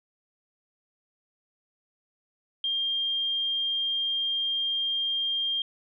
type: tone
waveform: sine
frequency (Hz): 3203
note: G7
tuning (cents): +37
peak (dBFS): -25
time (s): 2.64-5.62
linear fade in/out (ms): 2
effects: none